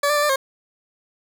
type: tone with pitch steps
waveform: 20% pulse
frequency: 573 / 592 / 585 / 594 / 537 Hz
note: D5 / D5 / D5 / D5 / C5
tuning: -43 / +14 / -7 / +20 / +45 cents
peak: -12 dBFS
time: 0.03-0.36 s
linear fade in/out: 5 ms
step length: 66 ms
effects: none